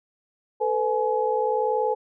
sine tone cluster, 442.3 / 503 / 846 Hz, A4 / B4 / G#5, +9 / +32 / +32 cents, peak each -25 dBFS, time 0.6-1.95 s, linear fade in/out 20 ms, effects none

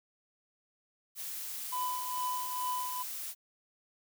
blue noise, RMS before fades -40 dBFS, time 1.15-3.35 s, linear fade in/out 50 ms
triangle tone with tremolo, 1000 Hz, B5, 21 cents sharp, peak -29 dBFS, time 1.72-3.03 s, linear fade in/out 10 ms, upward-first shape triangle, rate 2.3 Hz, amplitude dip 60%
effects none

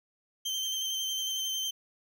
30% pulse tone with vibrato, 3122 Hz, G7, 8 cents flat, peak -28 dBFS, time 0.45-1.71 s, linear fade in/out 10 ms, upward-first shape square, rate 11 Hz, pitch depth 14 cents each way, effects none

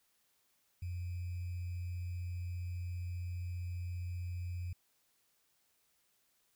sine tone with sample-and-hold, 88.5 Hz, F2, 23 cents sharp, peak -37 dBFS, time 0.82-4.73 s, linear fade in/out 5 ms, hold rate 2450 Hz, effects white hiss -75 dBFS RMS until 6.55 s

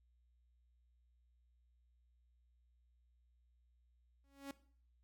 sawtooth tone with exponential growth, 277.2 Hz, C#4, in tune, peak -38 dBFS, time 4.24-4.51 s, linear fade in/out 2 ms, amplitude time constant 57 ms, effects noise-tail reverb RT60 0.5 s tail -17 dB re dry + added 60 Hz sine -70 dBFS peak until 5.03 s

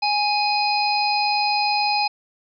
harmonic tone, 830.6 Hz, G#5, in tune, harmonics 1 / 3 / 5 / 6, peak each -20 / -25 / -27 / -26 dBFS, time 0.02-2.08 s, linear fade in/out 10 ms, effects none

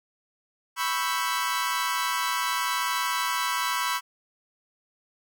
sawtooth chord, C# half-diminished seventh, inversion third, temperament equal, 987.8 / 1108.7 / 1318.5 / 1568 Hz, B5 / C#6 / E6 / G6, 0 / 0 / 0 / 0 cents, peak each -25 / -27 / -28 / -30 dBFS, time 0.76-4.01 s, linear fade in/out 50 ms, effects none

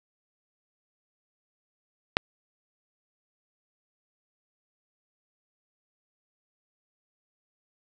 click, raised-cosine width 0.3 ms, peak -3 dBFS, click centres 2.169 s, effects none

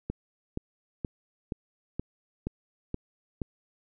click train, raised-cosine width 3 ms, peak -18 dBFS, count 8, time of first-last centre 0.1-3.418 s, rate 2.11 Hz, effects none

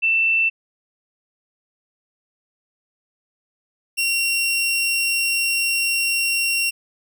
sine / sawtooth tone pair in turn, 2672 / 2744 Hz, E7 / F7, +23 / -31 cents, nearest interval unison, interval 46 cents, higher second, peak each -15 dBFS, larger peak neither, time 0.02-0.5 / 3.97-6.71 s, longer second, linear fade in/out 20 ms, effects none

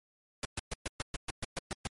pink noise bursts, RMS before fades -35 dBFS, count 11, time 0.43-1.872 s, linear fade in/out 2 ms, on 22 ms, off 120 ms, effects MP3 48 kbps

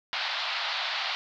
white band-pass noise, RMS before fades -31 dBFS, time 0.13-1.15 s, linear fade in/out 0 ms, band 650 to 4500 Hz, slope 48 dB/octave, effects none

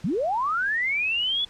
sine linear sweep, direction up, 138.59 to 3464 Hz, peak -22 dBFS, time 0.04-1.45 s, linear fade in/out 5 ms, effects pink hiss -51 dBFS RMS until 1.49 s + low-pass 7000 Hz 12 dB/octave

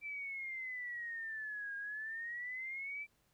sine exponential two-way sweep, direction down then up, 2342 to 1620 to 2342 Hz, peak -40 dBFS, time 0.01-3.07 s, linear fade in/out 50 ms, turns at 1.76 s, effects pink hiss -75 dBFS RMS until 3.33 s

